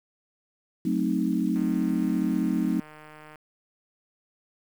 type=chord; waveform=sine; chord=F# diminished seventh; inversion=none; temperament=equal; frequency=185 / 220 / 261.6 / 311.1 Hz; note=F#3 / A3 / C4 / Eb4; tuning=0 / 0 / 0 / 0 cents; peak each=-28 dBFS; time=0.85-2.8 s; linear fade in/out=5 ms
type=click train; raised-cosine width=0.5 ms; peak=-32 dBFS; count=276; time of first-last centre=1.56-3.357 s; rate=153 Hz
effects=8-bit